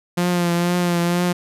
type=tone with vibrato; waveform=sawtooth; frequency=174.61 Hz; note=F3; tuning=in tune; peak=-13 dBFS; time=0.17-1.33 s; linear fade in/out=10 ms; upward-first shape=triangle; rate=2.1 Hz; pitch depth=36 cents each way; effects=resampled to 32000 Hz